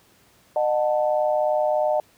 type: tone cluster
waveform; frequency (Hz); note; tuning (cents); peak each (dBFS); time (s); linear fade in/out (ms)
sine; 610 / 733 / 882; D#5 / F#5 / A5; -34 / -16 / +4; -20 / -25 / -28; 0.56-2; 2
effects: pink hiss -57 dBFS RMS until 2.17 s + high-pass 80 Hz 12 dB/octave